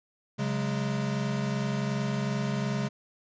square chord, C# suspended fourth, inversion none, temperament equal with one note detuned, 136.84 / 185 / 207.7 Hz, C#3 / F#3 / G#3, -22 / 0 / 0 cents, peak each -31 / -37 / -32 dBFS, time 0.38-2.89 s, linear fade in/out 20 ms, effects resampled to 16000 Hz

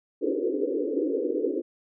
white band-pass noise, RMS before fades -27 dBFS, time 0.21-1.62 s, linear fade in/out 20 ms, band 270 to 510 Hz, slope 96 dB/octave, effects none

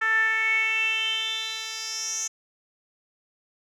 10% pulse tone with band-pass filter sweep, 443 Hz, A4, 12 cents sharp, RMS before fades -26 dBFS, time 0.01-2.28 s, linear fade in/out 10 ms, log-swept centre 1600 to 6400 Hz, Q 7.4, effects none

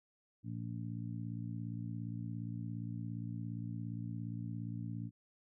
harmonic tone, 57.3 Hz, A#1, 29 cents flat, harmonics 2 / 3 / 4 / 5, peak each -41 / -45 / -47 / -49 dBFS, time 0.43-5.11 s, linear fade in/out 50 ms, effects none

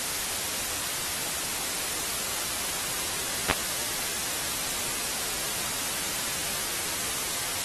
clicks, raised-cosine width 0.3 ms, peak -4 dBFS, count 2, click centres 3.5 / 3.511 s, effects white hiss -30 dBFS RMS until 7.64 s + AAC 32 kbps

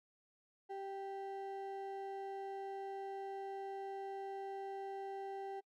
triangle ring-modulated tone, 587.3 Hz, D5, in tune, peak -37 dBFS, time 0.69-5.61 s, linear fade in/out 20 ms, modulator 197 Hz, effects noise-tail reverb RT60 0.1 s tail -26 dB re dry

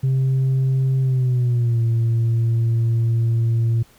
sine tone with pitch glide, 132.3 to 115.17 Hz, C3 to A#2, +20 to -20 cents, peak -13 dBFS, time 0.03-3.83 s, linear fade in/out 10 ms, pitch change -240 cents, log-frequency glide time 1.01-1.82 s, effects tanh soft clip ceiling -14 dBFS + pink hiss -53 dBFS RMS until 3.98 s

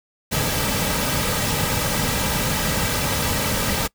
pink noise with comb filter, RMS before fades -22 dBFS, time 0.31-3.88 s, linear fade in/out 20 ms, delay 2.8 ms, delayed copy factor -0.55, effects noise-tail reverb RT60 0.1 s tail -23 dB re dry

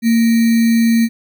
sine tone with sample-and-hold, 229.2 Hz, A#3, 29 cents flat, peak -9 dBFS, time 0.02-1.09 s, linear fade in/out 50 ms, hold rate 2100 Hz, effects none

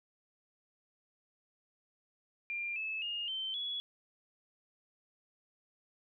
sine tone with pitch steps, 2390 / 2606 / 2842 / 3099 / 3380 Hz, D7 / E7 / F7 / G7 / G#7, +30 / -20 / +30 / -21 / +30 cents, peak -35 dBFS, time 2.5-3.8 s, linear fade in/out 0 ms, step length 260 ms, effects none

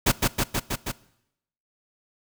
pink noise with echo, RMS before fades -19 dBFS, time 0.06-0.12 s, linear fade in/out 10 ms, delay 160 ms, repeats 5, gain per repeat -2 dB, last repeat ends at 0.92 s, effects noise-tail reverb RT60 0.8 s tail -20 dB re dry

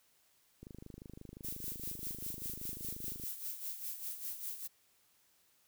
click train, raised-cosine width 3 ms, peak -36 dBFS, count 68, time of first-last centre 0.63-3.237 s, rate 25.7 Hz
violet noise with tremolo, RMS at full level -40 dBFS, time 1.43-4.68 s, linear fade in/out 20 ms, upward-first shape sine, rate 5 Hz, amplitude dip 65%
effects white hiss -71 dBFS RMS until 5.67 s

